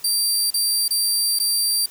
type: tone with dropouts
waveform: 20% pulse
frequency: 4699 Hz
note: D8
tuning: in tune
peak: -12 dBFS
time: 0.04-1.86 s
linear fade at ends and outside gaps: 5 ms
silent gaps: 0.505-0.54 / 0.881-0.906 / 1.389-1.398 s
effects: white hiss -45 dBFS RMS until 1.9 s